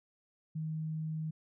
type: tone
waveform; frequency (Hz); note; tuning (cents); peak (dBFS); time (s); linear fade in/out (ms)
sine; 157.4; D#3; +20; -34; 0.55-1.31; 10
effects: none